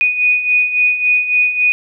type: beating tone pair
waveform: sine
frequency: 2475 / 2478.6 Hz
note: D#7 / D#7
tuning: -10 / -7 cents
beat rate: 3.6 Hz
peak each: -18 / -12 dBFS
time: 0.01-1.72 s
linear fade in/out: 0 ms
effects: none